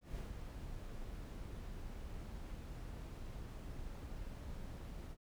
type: noise with ADSR envelope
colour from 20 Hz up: brown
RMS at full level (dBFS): -43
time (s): 0.01-5.17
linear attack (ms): 160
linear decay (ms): 150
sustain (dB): -4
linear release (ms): 62
effects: none